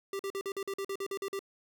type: tone bursts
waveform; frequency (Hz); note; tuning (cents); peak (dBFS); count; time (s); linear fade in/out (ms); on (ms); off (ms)
square; 392.8; G4; +4; -34; 12; 0.13-1.392; 2; 63; 46
effects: none